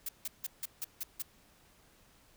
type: noise bursts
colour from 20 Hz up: blue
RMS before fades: -37 dBFS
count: 7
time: 0.06-1.223 s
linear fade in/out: 5 ms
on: 29 ms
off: 160 ms
effects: pink hiss -64 dBFS RMS until 2.36 s